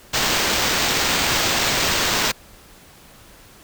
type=noise with sample-and-hold; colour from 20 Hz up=violet; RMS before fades=-20 dBFS; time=0.13-2.32 s; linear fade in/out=10 ms; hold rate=11025 Hz; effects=pink hiss -47 dBFS RMS until 3.63 s